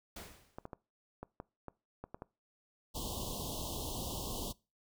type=noise with exponential decay; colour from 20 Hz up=pink; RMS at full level=-44 dBFS; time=0.16-0.67 s; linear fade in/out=5 ms; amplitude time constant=110 ms
type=clicks; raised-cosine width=1 ms; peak=-29 dBFS; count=9; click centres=0.585 / 0.654 / 0.732 / 1.23 / 1.401 / 1.683 / 2.04 / 2.145 / 2.221 s
type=band-stop noise; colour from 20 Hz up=pink; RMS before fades=-40 dBFS; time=2.94-4.53 s; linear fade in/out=20 ms; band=1100 to 2900 Hz; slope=96 dB/octave
effects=noise-tail reverb RT60 0.3 s tail -23 dB re dry

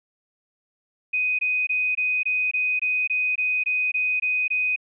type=tone bursts; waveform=sine; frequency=2500 Hz; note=D#7; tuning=8 cents sharp; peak=-20 dBFS; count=13; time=1.13-4.762 s; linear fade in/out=10 ms; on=260 ms; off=21 ms; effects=none

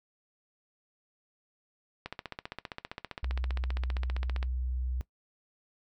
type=click train; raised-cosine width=0.3 ms; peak=-21 dBFS; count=37; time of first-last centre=2.06-4.428 s; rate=15.2 Hz
type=tone; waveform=sine; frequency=62.8 Hz; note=B1; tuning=30 cents sharp; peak=-30 dBFS; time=3.23-5.01 s; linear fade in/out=0 ms
effects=noise-tail reverb RT60 0.1 s tail -18 dB re dry

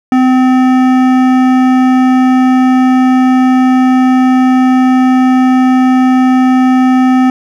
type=tone with hard clipping; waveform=sine; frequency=256.7 Hz; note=C4; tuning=33 cents flat; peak=-7 dBFS; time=0.12-7.3 s; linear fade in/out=2 ms; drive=14 dB; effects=none

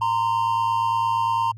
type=tone pair together; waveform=triangle; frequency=924.3 / 1033 Hz; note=A#5 / C6; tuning=-15 / -22 cents; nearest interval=major second; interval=193 cents; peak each=-19 / -22 dBFS; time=0.01-1.52 s; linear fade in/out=10 ms; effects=added 110 Hz sine -37 dBFS peak until 1.57 s

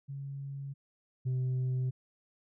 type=tone pair in turn; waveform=sine; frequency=138.59 / 128.16 Hz; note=C#3 / C3; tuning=0 / -35 cents; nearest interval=minor second; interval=135 cents; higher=first; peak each=-37 / -26 dBFS; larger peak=second; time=0.08-0.74 / 1.25-1.91 s; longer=neither; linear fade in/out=20 ms; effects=tanh soft clip ceiling -28 dBFS

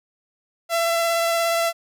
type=tone with vibrato; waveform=sawtooth; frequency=672 Hz; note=E5; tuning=33 cents sharp; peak=-15 dBFS; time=0.69-1.73 s; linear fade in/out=50 ms; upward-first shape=sine; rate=17 Hz; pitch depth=12 cents each way; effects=none

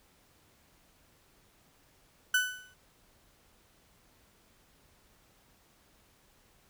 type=tone with exponential decay; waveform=35% pulse; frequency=1497 Hz; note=F#6; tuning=20 cents sharp; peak=-20 dBFS; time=2.34-2.74 s; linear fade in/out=5 ms; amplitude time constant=86 ms; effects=pink hiss -65 dBFS RMS until 6.69 s

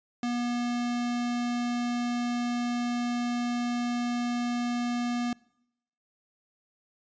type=tone; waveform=square; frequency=241.3 Hz; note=B3; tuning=40 cents flat; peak=-28 dBFS; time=0.23-5.33 s; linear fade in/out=2 ms; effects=noise-tail reverb RT60 0.8 s tail -24 dB re dry + resampled to 16000 Hz

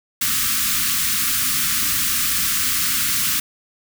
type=band-stop noise; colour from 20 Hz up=white; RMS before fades=-20 dBFS; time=0.21-3.4 s; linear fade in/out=5 ms; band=300 to 1100 Hz; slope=96 dB/octave; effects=none

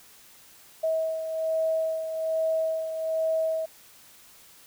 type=beating tone pair; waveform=sine; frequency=642 / 643.2 Hz; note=E5 / E5; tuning=-46 / -43 cents; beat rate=1.2 Hz; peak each=-25 / -33 dBFS; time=0.83-3.66 s; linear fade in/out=10 ms; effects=white hiss -53 dBFS RMS until 4.66 s

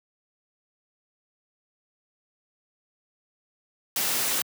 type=noise; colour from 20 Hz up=white; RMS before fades=-26 dBFS; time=3.96-4.42 s; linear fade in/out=2 ms; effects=high-pass 150 Hz 12 dB/octave

